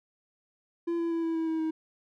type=tone with pitch steps; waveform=triangle; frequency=339.4 / 335.7 / 332 / 328.4 / 324.8 / 321.3 / 317.8 Hz; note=F4 / E4 / E4 / E4 / E4 / E4 / D#4; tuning=-49 / +32 / +12 / -6 / -26 / -44 / +37 cents; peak=-25 dBFS; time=0.87-1.71 s; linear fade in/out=10 ms; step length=120 ms; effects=none